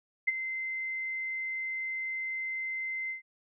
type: tone with ADSR envelope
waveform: sine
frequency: 2072 Hz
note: C7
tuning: 17 cents flat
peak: -21 dBFS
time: 0.27-3.22 s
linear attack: 13 ms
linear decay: 25 ms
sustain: -11 dB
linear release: 120 ms
effects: none